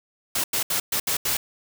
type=noise bursts at uneven times; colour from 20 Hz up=white; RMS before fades=-24 dBFS; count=6; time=0.35-0.44 / 0.53-0.63 / 0.7-0.8 / 0.92-1 / 1.07-1.17 / 1.25-1.37 s; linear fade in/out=5 ms; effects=none